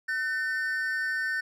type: tone pair together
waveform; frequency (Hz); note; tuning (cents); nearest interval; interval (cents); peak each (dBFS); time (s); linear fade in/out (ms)
triangle; 1516 / 1802.8; F#6 / A6; +42 / +42; minor third; 300; -28; 0.08-1.41; 10
effects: none